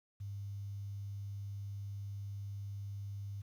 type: tone with quantisation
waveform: sine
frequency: 100 Hz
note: G2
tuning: 35 cents sharp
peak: -40 dBFS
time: 0.2-3.42 s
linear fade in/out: 10 ms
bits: 11
effects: none